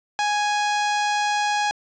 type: tone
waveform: sawtooth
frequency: 830.6 Hz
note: G#5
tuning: in tune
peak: -16 dBFS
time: 0.19-1.71 s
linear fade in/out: 0 ms
effects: resampled to 16000 Hz + 9-bit